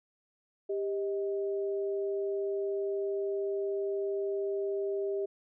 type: tone pair together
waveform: sine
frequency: 396 / 629 Hz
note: G4 / D#5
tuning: +18 / +19 cents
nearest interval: minor sixth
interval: 801 cents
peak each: -30 / -39 dBFS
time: 0.69-5.26 s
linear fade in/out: 10 ms
effects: none